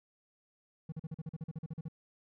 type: tone bursts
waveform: triangle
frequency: 159.4 Hz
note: D#3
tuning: 42 cents sharp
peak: -35 dBFS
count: 14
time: 0.89-1.884 s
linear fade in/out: 5 ms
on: 32 ms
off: 42 ms
effects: none